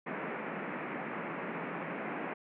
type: band-pass noise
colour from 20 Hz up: pink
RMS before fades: -39 dBFS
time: 0.06-2.34 s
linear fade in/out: 10 ms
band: 160 to 2400 Hz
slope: 48 dB/octave
effects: none